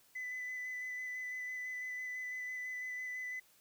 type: tone with vibrato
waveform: sine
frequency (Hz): 2004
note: B6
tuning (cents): +25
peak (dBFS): -37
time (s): 0.15-3.4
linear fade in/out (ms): 10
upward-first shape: square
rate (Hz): 6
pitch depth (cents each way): 10
effects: tanh soft clip ceiling -37 dBFS + white hiss -67 dBFS RMS until 3.6 s